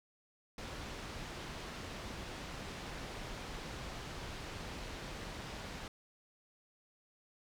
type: low-pass noise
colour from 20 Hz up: pink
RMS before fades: -45 dBFS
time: 0.58-5.88 s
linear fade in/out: 2 ms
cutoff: 5200 Hz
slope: 12 dB/octave
effects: none